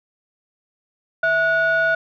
sine tone pair together, 656.2 / 1460 Hz, E5 / F#6, -8 / -24 cents, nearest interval octave + major second, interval 1384 cents, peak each -18 / -15 dBFS, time 1.23-1.95 s, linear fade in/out 5 ms, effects tanh soft clip ceiling -12 dBFS

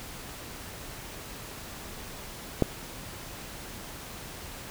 click, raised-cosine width 2 ms, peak -7 dBFS, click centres 2.623 s, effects pink hiss -42 dBFS RMS until 4.7 s

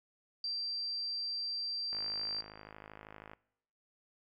sine tone, 4705 Hz, D8, 2 cents sharp, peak -34 dBFS, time 0.44-2.41 s, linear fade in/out 2 ms
click train, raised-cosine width 0.5 ms, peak -33 dBFS, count 75, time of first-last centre 1.93-3.334 s, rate 52.7 Hz
effects noise-tail reverb RT60 0.8 s tail -23 dB re dry

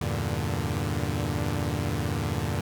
sawtooth chord, E half-diminished seventh, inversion none, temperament equal, 82.41 / 98 / 116.54 / 146.83 Hz, E2 / G2 / Bb2 / D3, 0 / 0 / 0 / 0 cents, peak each -28 dBFS, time 0.01-2.61 s, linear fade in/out 5 ms, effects none

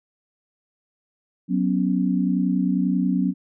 sine chord, F# suspended fourth, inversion none, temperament equal, 185 / 246.9 / 277.2 Hz, F#3 / B3 / C#4, 0 / 0 / 0 cents, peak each -21 / -24 / -24 dBFS, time 1.48-3.34 s, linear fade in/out 50 ms, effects none

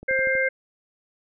click train, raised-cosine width 2 ms, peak -27 dBFS, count 5, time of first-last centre 0.03-0.353 s, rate 12.4 Hz
harmonic tone, 527 Hz, C5, 12 cents sharp, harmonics 1 / 3 / 4, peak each -24 / -24 / -24 dBFS, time 0.08-0.49 s, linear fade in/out 10 ms
effects none

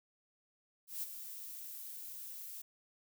violet noise with ADSR envelope, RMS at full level -38 dBFS, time 0.87-2.62 s, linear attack 160 ms, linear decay 15 ms, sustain -9 dB, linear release 7 ms, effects none

